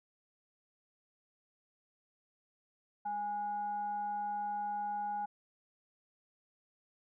sine tone with frequency modulation, 827 Hz, G#5, 8 cents flat, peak -34 dBFS, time 3.05-5.26 s, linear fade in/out 10 ms, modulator 624 Hz, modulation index 0.25, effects none

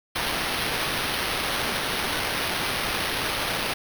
blue noise with sample-and-hold, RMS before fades -27 dBFS, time 0.15-3.74 s, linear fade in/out 10 ms, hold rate 7350 Hz, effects none

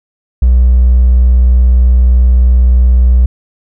triangle tone with hard clipping, 61.6 Hz, B1, 4 cents flat, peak -3 dBFS, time 0.42-3.26 s, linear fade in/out 5 ms, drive 2 dB, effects none

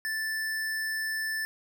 square tone, 1760 Hz, A6, in tune, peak -30 dBFS, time 0.05-1.45 s, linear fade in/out 0 ms, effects none

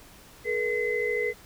sine tone cluster, 426.9 / 480.2 / 2040 Hz, G#4 / B4 / C7, +48 / -49 / -44 cents, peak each -29 dBFS, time 0.44-1.34 s, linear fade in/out 50 ms, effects pink hiss -51 dBFS RMS until 1.45 s

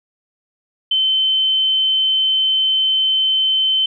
sine tone, 3075 Hz, G7, 34 cents flat, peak -13 dBFS, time 0.91-3.86 s, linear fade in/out 5 ms, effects none

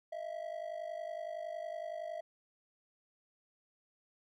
triangle ring-modulated tone, 653 Hz, E5, 17 cents flat, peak -34 dBFS, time 0.12-2.21 s, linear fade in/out 5 ms, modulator 25.4 Hz, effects none

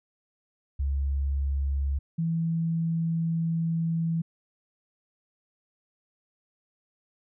sine tone pair in turn, 69.3 / 164.82 Hz, C#2 / E3, 0 / 0 cents, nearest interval octave + minor third, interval 1500 cents, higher second, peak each -24 / -24 dBFS, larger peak neither, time 0.79-1.99 / 2.18-4.22 s, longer second, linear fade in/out 10 ms, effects none

